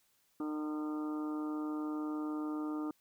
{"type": "harmonic tone with a mistuned harmonic", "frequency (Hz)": 152.2, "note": "D#3", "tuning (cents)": -38, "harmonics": [2, 3, 4, 5, 6, 7, 8, 9], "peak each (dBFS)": [-35, -49, -53, -53, -52, -57, -48, -57], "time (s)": [0.4, 2.91], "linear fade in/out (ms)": 2, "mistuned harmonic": 7, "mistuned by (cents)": -56, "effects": ["white hiss -73 dBFS RMS until 3 s"]}